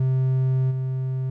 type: tone with level steps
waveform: triangle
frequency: 130.6 Hz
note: C3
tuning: 3 cents flat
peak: -16 / -21 dBFS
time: 0-1.3 s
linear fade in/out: 5 ms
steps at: 0.7 s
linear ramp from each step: 20 ms
effects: none